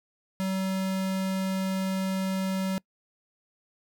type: tone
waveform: square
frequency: 190.2 Hz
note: F#3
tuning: 48 cents sharp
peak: -27 dBFS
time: 0.4-2.78 s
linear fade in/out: 0 ms
effects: noise-tail reverb RT60 0.1 s tail -25 dB re dry